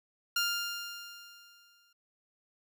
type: tone with exponential decay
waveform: 15% pulse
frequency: 1400 Hz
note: F6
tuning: 4 cents sharp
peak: -20 dBFS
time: 0.36-1.93 s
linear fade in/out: 5 ms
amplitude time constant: 340 ms
effects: none